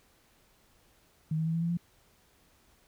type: tone with pitch steps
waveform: sine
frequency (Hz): 157 / 159.93 / 162.91 / 165.95 / 169.05 / 172.2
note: D#3 / D#3 / E3 / E3 / E3 / F3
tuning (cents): +16 / +48 / -20 / +12 / +44 / -24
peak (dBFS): -27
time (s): 1.31-1.772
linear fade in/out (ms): 5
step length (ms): 77
effects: pink hiss -65 dBFS RMS until 2.87 s